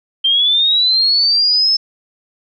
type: linear sweep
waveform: sine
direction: up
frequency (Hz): 3136 to 5274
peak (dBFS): -10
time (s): 0.24-1.77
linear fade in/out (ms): 10
effects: none